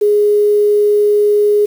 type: tone with quantisation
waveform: sine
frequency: 415.3 Hz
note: G#4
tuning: in tune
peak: -8 dBFS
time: 0.01-1.66 s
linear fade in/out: 10 ms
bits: 6
effects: none